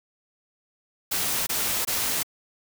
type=noise bursts; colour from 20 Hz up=white; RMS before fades=-26 dBFS; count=3; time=1.11-2.232 s; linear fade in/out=10 ms; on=360 ms; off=21 ms; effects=none